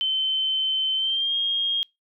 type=tone with pitch glide; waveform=sine; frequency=3077 to 3243 Hz; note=G7 to G#7; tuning=-33 to -42 cents; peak=-21 dBFS; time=0.01-1.83 s; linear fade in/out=0 ms; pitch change=+91 cents; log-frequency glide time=0.96-1.35 s; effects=noise-tail reverb RT60 0.2 s tail -26 dB re dry